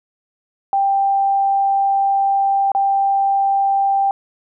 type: tone with dropouts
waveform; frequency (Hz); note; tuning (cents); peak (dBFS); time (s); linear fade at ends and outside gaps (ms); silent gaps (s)
sine; 788; G5; +9; -13; 0.73-4.11; 1; 2.718-2.749
effects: none